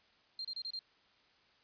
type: tone bursts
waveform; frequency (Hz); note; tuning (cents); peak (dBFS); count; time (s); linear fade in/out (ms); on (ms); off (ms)
sine; 4186; C8; 0; -38; 5; 0.39-0.791; 2; 57; 29
effects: white hiss -68 dBFS RMS until 1.63 s + resampled to 11025 Hz